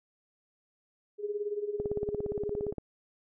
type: tone with tremolo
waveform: sine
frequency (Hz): 413.7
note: G#4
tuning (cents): -7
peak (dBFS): -28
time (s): 1.18-2.74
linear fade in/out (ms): 50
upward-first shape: sine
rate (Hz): 18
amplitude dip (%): 75
type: click train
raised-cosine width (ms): 2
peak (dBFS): -23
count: 18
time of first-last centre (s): 1.8-2.783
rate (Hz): 17.3
effects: none